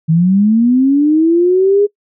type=linear sweep; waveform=sine; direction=up; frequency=155.56 to 415.3 Hz; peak=-7 dBFS; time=0.08-1.87 s; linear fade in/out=20 ms; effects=noise-tail reverb RT60 0.1 s tail -24 dB re dry